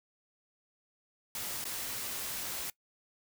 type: noise with dropouts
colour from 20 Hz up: white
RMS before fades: -38 dBFS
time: 1.35-2.7 s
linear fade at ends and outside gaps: 2 ms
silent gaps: 1.642-1.652 s
effects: noise-tail reverb RT60 0.1 s tail -21 dB re dry